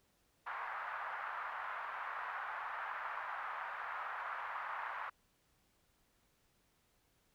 white band-pass noise, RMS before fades -43 dBFS, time 0.46-5.1 s, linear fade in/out 10 ms, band 850 to 1500 Hz, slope 24 dB/octave, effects pink hiss -75 dBFS RMS until 7.34 s

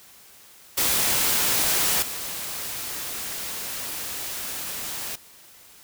white noise with level steps, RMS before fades -22 / -32 dBFS, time 0.77-5.16 s, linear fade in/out 10 ms, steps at 2.02 s, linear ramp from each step 5 ms, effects white hiss -50 dBFS RMS until 5.83 s

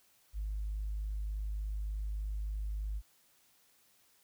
sine tone, 51.7 Hz, G#1, 7 cents flat, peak -33 dBFS, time 0.33-3.02 s, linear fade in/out 50 ms, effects tanh soft clip ceiling -30 dBFS + white hiss -68 dBFS RMS until 4.23 s

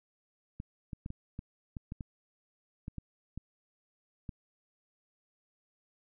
clicks, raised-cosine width 5 ms, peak -27 dBFS, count 12, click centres 0.601 / 0.932 / 1.061 / 1.104 / 1.391 / 1.768 / 1.921 / 2.008 / 2.881 / 2.983 / 3.376 / 4.292 s, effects none

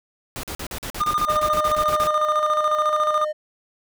pink noise bursts, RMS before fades -31 dBFS, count 15, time 0.36-2.071 s, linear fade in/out 0 ms, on 73 ms, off 44 ms
triangle tone with tremolo, 1213 Hz, D#6, 44 cents flat, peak -15 dBFS, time 1-3.25 s, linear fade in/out 10 ms, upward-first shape square, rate 14 Hz, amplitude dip 60%
triangle tone, 610 Hz, D#5, 34 cents flat, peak -21 dBFS, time 1.27-3.33 s, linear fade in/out 20 ms
effects none

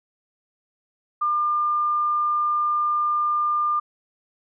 sine tone, 1200 Hz, D6, 37 cents sharp, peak -19 dBFS, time 1.21-3.8 s, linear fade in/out 10 ms, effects none

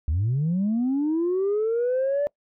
sine linear sweep, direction up, 69.3 to 587.3 Hz, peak -19 dBFS, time 0.08-2.27 s, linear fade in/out 0 ms, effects noise-tail reverb RT60 0.1 s tail -25 dB re dry + tanh soft clip ceiling -18 dBFS

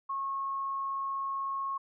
sine tone, 1091 Hz, C#6, 28 cents flat, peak -31 dBFS, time 0.09-1.78 s, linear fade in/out 10 ms, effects none

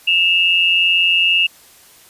sine tone pair together, 2658 / 2836 Hz, E7 / F7, +14 / +26 cents, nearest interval minor second, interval 112 cents, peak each -14 dBFS, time 0.07-1.47 s, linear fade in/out 10 ms, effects white hiss -46 dBFS RMS until 2.09 s + resampled to 32000 Hz

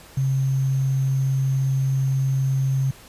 sine tone with sample-and-hold, 133.8 Hz, C3, 39 cents sharp, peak -18 dBFS, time 0.17-2.91 s, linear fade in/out 5 ms, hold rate 6300 Hz, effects pink hiss -46 dBFS RMS until 3.08 s + resampled to 32000 Hz

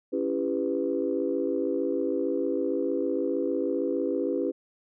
sine chord, C# half-diminished seventh, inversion none, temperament just, 277.2 / 332.6 / 399.1 / 498.9 Hz, C#4 / E4 / G4 / B4, 0 / +16 / +31 / +17 cents, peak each -30 dBFS, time 0.12-4.52 s, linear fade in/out 20 ms, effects tanh soft clip ceiling -14 dBFS

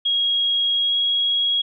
sine tone with pitch glide, 3290 to 3309 Hz, G#7 to G#7, -17 to -7 cents, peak -17 dBFS, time 0.05-1.62 s, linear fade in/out 10 ms, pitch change +10 cents, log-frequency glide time 0.75-0.95 s, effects none

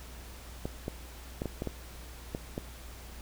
clicks, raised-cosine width 2 ms, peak -20 dBFS, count 8, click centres 0.655 / 0.881 / 1.419 / 1.457 / 1.621 / 1.673 / 2.349 / 2.579 s, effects added 60 Hz sine -46 dBFS peak until 3.21 s + pink hiss -50 dBFS RMS until 3.21 s

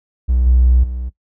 triangle tone with level steps, 62 Hz, B1, 7 cents sharp, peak -9 / -5 / -19 dBFS, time 0.28-1.1 s, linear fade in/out 20 ms, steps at 0.46 / 0.83 s, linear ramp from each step 10 ms, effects noise-tail reverb RT60 0.1 s tail -18 dB re dry + tanh soft clip ceiling -4 dBFS

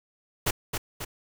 pink noise with echo, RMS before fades -24 dBFS, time 0.46-0.51 s, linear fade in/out 10 ms, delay 270 ms, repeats 2, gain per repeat -5 dB, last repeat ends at 1.05 s, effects none

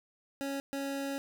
25% pulse tone bursts at uneven times, 276.4 Hz, C#4, 5 cents flat, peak -30 dBFS, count 2, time 0.41-0.6 / 0.73-1.18 s, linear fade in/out 0 ms, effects none

